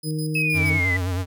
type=tone with tremolo; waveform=15% pulse; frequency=5020 Hz; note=D#8; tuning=15 cents sharp; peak=-28 dBFS; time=0.03-0.7 s; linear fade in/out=5 ms; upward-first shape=square; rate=6.4 Hz; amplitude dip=75%
type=harmonic tone; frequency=155.56 Hz; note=D#3; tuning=in tune; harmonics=1 / 2 / 3; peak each=-24 / -30 / -34 dBFS; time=0.03-0.81 s; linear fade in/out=50 ms
type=linear sweep; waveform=sine; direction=down; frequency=2600 to 1974 Hz; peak=-20 dBFS; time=0.35-0.97 s; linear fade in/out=5 ms
type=tone with vibrato; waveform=square; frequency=91.2 Hz; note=F#2; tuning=24 cents flat; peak=-23 dBFS; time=0.53-1.26 s; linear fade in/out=50 ms; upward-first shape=sine; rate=9.4 Hz; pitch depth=63 cents each way
effects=none